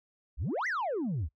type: exponential two-way sweep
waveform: sine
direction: up then down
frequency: 48.98 to 2109 to 65.6 Hz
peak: -27 dBFS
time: 0.37-1.29 s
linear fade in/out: 50 ms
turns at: 0.67 s
effects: noise-tail reverb RT60 0.1 s tail -23 dB re dry + tanh soft clip ceiling -28 dBFS